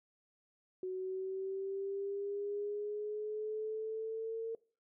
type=linear sweep; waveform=sine; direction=up; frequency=370 to 454.4 Hz; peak=-36 dBFS; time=0.83-4.55 s; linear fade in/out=2 ms; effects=noise-tail reverb RT60 0.4 s tail -22 dB re dry